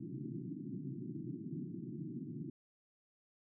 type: band-pass noise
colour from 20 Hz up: pink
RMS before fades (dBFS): -44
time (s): 0-2.5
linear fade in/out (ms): 5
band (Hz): 120 to 360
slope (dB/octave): 96
effects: none